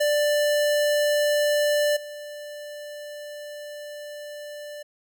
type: tone with level steps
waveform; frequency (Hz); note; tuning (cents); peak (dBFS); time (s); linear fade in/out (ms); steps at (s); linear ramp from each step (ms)
square; 590; D5; +8; -20 / -36; 0-4.83; 10; 1.96; 10
effects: none